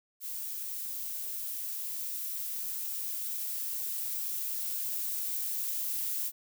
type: noise with level ramp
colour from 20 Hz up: violet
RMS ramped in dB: -38 to -33 dBFS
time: 0.2-6.32 s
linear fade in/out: 50 ms
effects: none

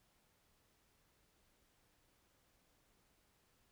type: silence
effects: pink hiss -75 dBFS RMS until 3.71 s

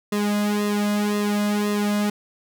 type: tone with flanger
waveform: sawtooth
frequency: 207 Hz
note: G#3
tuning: 5 cents flat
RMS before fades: -22 dBFS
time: 0.12-2.1 s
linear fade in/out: 5 ms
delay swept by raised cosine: 1.3 to 2.23 ms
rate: 1.9 Hz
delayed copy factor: -0.9
effects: none

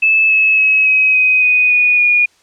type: tone with pitch steps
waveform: sine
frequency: 2616 / 2590 / 2565 / 2540 / 2515 / 2491 / 2466 / 2442 Hz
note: E7 / E7 / E7 / D#7 / D#7 / D#7 / D#7 / D#7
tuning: -14 / -31 / -48 / +35 / +18 / +1 / -16 / -33 cents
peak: -8 dBFS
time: 0.02-2.26 s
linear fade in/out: 10 ms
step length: 280 ms
effects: white hiss -53 dBFS RMS until 2.42 s + low-pass 7000 Hz 12 dB/octave

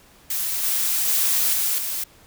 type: noise with level steps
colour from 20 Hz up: blue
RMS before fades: -25 / -22 / -20 / -22 / -27 dBFS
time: 0.3-2.04 s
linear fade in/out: 5 ms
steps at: 0.63 / 1.08 / 1.53 / 1.78 s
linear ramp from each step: 5 ms
effects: pink hiss -52 dBFS RMS until 2.26 s

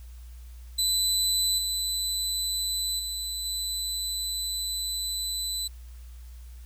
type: tone with level steps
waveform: 25% pulse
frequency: 4003 Hz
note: B7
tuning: 23 cents sharp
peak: -18 / -22 / -26 / -24 dBFS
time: 0.78-5.68 s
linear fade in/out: 10 ms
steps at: 1.58 / 2.99 / 3.45 s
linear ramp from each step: 5 ms
effects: added 60 Hz sine -41 dBFS peak until 6.65 s + white hiss -59 dBFS RMS until 6.65 s

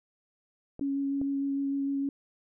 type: clicks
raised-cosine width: 2 ms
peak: -27 dBFS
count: 2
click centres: 0.794 / 1.215 s
type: tone with vibrato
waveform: sine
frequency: 277.2 Hz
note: C#4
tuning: in tune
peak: -27 dBFS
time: 0.81-2.09 s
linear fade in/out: 2 ms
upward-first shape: square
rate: 6.6 Hz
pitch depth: 8 cents each way
effects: none

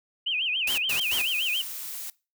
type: tone with vibrato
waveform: sine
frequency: 2794 Hz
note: F7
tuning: in tune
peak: -24 dBFS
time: 0.26-1.62 s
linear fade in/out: 10 ms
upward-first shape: sine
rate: 7 Hz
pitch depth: 230 cents each way
type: noise bursts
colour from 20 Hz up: white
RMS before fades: -31 dBFS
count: 3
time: 0.67-1.22 s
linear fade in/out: 5 ms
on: 110 ms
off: 110 ms
type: noise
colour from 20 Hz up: blue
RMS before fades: -36 dBFS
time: 1.01-2.1 s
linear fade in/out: 2 ms
effects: noise-tail reverb RT60 0.3 s tail -22 dB re dry

